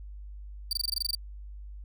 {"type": "tone bursts", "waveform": "40% pulse", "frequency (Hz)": 4636, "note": "D8", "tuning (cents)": -23, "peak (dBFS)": -25, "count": 11, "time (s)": [0.71, 1.15], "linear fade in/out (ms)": 2, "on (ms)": 20, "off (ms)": 22, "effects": ["added 50 Hz sine -40 dBFS peak until 1.84 s"]}